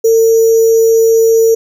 sine tone with sample-and-hold, 452.5 Hz, A4, 48 cents sharp, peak -5 dBFS, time 0.04-1.55 s, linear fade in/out 10 ms, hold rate 6300 Hz, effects none

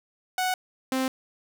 sawtooth tone pair in turn, 740 / 261.6 Hz, F#5 / C4, 0 / 0 cents, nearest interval octave + tritone, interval 1800 cents, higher first, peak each -20 dBFS, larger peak neither, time 0.38-0.54 / 0.92-1.08 s, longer neither, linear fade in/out 2 ms, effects none

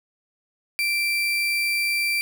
35% pulse tone, 2349 Hz, D7, in tune, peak -19 dBFS, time 0.79-2.21 s, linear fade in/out 0 ms, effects none

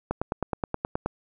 click train, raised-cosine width 1 ms, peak -12 dBFS, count 10, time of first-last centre 0.11-1.06 s, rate 9.47 Hz, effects none

